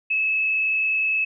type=tone with frequency modulation; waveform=sine; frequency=2594 Hz; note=E7; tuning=28 cents flat; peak=-19 dBFS; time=0.1-1.25 s; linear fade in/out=10 ms; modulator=30.4 Hz; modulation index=1.2; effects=none